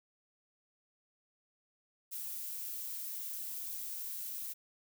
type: noise with amplitude modulation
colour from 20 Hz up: violet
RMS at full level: -40 dBFS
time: 2.11-4.54 s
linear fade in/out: 20 ms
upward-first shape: sine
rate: 185 Hz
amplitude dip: 30%
effects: none

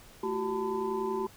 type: tone cluster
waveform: sine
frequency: 219.7 / 351.8 / 382.3 / 886 / 1009 Hz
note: A3 / F4 / G4 / A5 / B5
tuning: -2 / +13 / -43 / +12 / +37 cents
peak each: -38 / -39 / -31 / -38 / -37 dBFS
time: 0.23-1.27 s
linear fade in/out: 5 ms
effects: pink hiss -54 dBFS RMS until 1.36 s

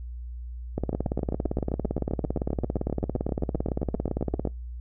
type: two click trains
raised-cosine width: 2 ms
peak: -15 / -13 dBFS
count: 28 / 66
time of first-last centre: 0.93-4.473 / 0.78-4.452 s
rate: 7.62 / 17.7 Hz
effects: noise-tail reverb RT60 0.2 s tail -25 dB re dry + added 60 Hz sine -34 dBFS peak until 4.8 s

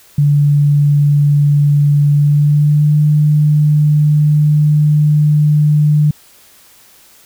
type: tone with pitch glide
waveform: sine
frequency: 145.1 to 149.96 Hz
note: D3 to D3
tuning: -21 to +36 cents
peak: -7 dBFS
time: 0.18-6.11 s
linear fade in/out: 5 ms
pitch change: +57 cents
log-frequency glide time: 2.11-2.99 s
effects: white hiss -45 dBFS RMS until 7.25 s

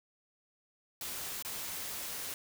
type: noise with dropouts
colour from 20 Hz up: white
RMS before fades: -40 dBFS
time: 1.01-2.34 s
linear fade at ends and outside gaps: 2 ms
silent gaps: 1.425-1.448 s
effects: none

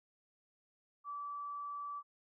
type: tone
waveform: sine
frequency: 1156 Hz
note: D6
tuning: 28 cents flat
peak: -40 dBFS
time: 1.04-2.03 s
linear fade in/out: 50 ms
effects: none

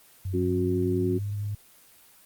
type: tone with pitch glide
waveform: sine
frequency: 94 to 103.1 Hz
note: F#2 to G#2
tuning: +28 to -12 cents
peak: -28 dBFS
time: 0.25-1.55 s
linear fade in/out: 5 ms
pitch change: +160 cents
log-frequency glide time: 0.38-1.4 s
type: harmonic tone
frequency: 90.9 Hz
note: F#2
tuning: 30 cents flat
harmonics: 2 / 3 / 4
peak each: -31 / -29 / -26 dBFS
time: 0.33-1.19 s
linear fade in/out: 20 ms
effects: white hiss -55 dBFS RMS until 2.25 s + Opus 24 kbps

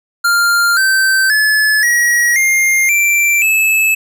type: tone with pitch steps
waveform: square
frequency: 1396.9 / 1550 / 1719.8 / 1908.2 / 2117 / 2349 / 2607 Hz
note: F6 / G6 / A6 / A#6 / C7 / D7 / E7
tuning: 0 / -20 / -40 / +40 / +20 / 0 / -20 cents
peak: -10 dBFS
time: 0.24-3.95 s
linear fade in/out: 10 ms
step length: 530 ms
effects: none

